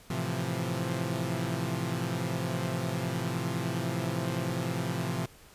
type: chord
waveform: sawtooth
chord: F major seventh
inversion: first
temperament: equal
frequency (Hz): 110 / 130.81 / 164.81 / 174.61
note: A2 / C3 / E3 / F3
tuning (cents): 0 / 0 / 0 / 0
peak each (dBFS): -33 / -30 / -32 / -31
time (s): 0.1-5.26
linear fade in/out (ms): 5
effects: pink hiss -55 dBFS RMS until 5.54 s + resampled to 32000 Hz